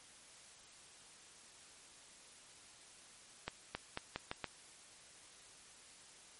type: accelerating click train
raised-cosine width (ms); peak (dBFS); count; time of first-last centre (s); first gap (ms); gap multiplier
0.3; -22; 6; 3.48-4.443; 270; 0.83
effects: white hiss -59 dBFS RMS until 6.39 s + MP3 48 kbps